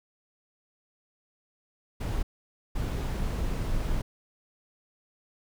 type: noise bursts at uneven times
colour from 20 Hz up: brown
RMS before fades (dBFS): -29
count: 2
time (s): 2-2.23 / 2.75-4.02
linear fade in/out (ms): 10
effects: none